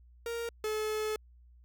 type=tone pair in turn; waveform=45% pulse; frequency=466.2 / 430.5 Hz; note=A#4 / A4; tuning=0 / -38 cents; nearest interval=minor second; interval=138 cents; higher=first; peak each=-34 / -31 dBFS; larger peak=second; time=0.26-0.49 / 0.64-1.16 s; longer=second; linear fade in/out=2 ms; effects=added 60 Hz sine -55 dBFS peak until 1.64 s